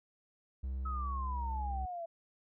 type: tone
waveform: triangle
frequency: 65.41 Hz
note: C2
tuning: in tune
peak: -33 dBFS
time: 0.63-1.86 s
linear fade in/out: 10 ms
type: exponential sweep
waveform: sine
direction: down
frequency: 1298 to 660 Hz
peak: -38 dBFS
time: 0.85-2.06 s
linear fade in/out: 10 ms
effects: none